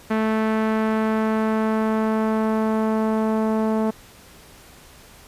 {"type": "tone with low-pass filter sweep", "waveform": "sawtooth", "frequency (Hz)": 219.1, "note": "A3", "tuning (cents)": -7, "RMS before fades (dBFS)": -21, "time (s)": [0.1, 3.91], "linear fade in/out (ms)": 10, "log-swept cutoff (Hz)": [1900, 890], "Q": 1.1, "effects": ["pink hiss -47 dBFS RMS until 5.27 s", "resampled to 32000 Hz"]}